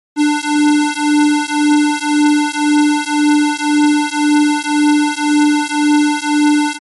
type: beating tone pair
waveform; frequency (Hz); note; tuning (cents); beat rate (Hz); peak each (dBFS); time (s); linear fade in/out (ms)
square; 295.8 / 297.7; D4 / D4; +13 / +24; 1.9; -14; 0.16-6.79; 50
effects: MP3 48 kbps